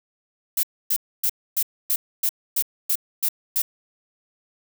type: noise bursts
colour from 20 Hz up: violet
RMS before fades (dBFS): -21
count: 10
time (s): 0.57-3.62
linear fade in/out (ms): 5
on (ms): 62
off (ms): 270
effects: none